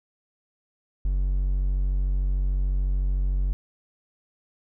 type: tone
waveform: triangle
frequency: 46.82 Hz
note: F#1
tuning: 21 cents sharp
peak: -19 dBFS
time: 1.05-3.53 s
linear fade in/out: 0 ms
effects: none